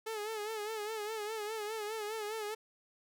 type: tone with vibrato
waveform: sawtooth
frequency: 430 Hz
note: A4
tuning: 40 cents flat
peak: -33 dBFS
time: 0.06-2.55 s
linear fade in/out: 10 ms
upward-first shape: sine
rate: 4.9 Hz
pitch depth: 72 cents each way
effects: none